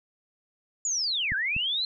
sine linear two-way sweep, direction down then up, 7040 to 1501 to 4172 Hz, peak -25 dBFS, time 0.85-1.85 s, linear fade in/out 2 ms, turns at 1.35 s
clicks, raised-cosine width 5 ms, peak -23 dBFS, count 2, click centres 1.32 / 1.565 s
effects none

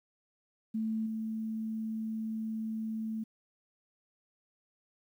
sine tone with level steps, 220.7 Hz, A3, 5 cents sharp, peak -30 / -33 dBFS, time 0.74-3.24 s, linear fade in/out 10 ms, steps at 1.06 s, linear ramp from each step 5 ms, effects 11-bit

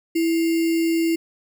sine tone with sample-and-hold, 330 Hz, E4, 2 cents sharp, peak -17 dBFS, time 0.15-1.16 s, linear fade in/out 10 ms, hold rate 2450 Hz, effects none

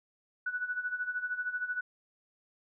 sine tone with tremolo, 1480 Hz, F#6, in tune, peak -29 dBFS, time 0.46-1.81 s, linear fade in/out 5 ms, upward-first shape sine, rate 13 Hz, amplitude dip 75%, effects none

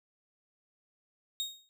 35% pulse tone with exponential decay, 3729 Hz, A#7, in tune, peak -27 dBFS, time 1.4-1.69 s, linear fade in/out 0 ms, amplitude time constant 61 ms, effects none

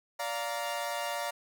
sawtooth chord, Bb major, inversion first, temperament equal with one note detuned, 580.9 / 698.5 / 932.3 Hz, D5 / F5 / Bb5, -19 / 0 / 0 cents, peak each -33 dBFS, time 0.19-1.31 s, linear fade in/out 10 ms, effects none

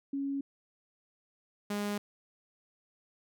sine / sawtooth tone pair in turn, 277.2 / 205.5 Hz, C#4 / G#3, 0 / -18 cents, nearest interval perfect fourth, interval 518 cents, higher first, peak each -31 / -28 dBFS, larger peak second, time 0.13-0.41 / 1.7-1.98 s, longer neither, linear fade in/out 5 ms, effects none

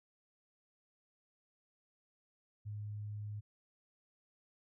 sine tone, 104.6 Hz, G#2, 13 cents sharp, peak -40 dBFS, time 2.65-3.41 s, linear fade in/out 20 ms, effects none

